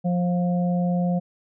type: harmonic tone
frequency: 177 Hz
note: F3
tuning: 23 cents sharp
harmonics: 1 / 3 / 4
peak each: -20 / -30 / -32 dBFS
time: 0.04-1.2 s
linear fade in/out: 20 ms
effects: none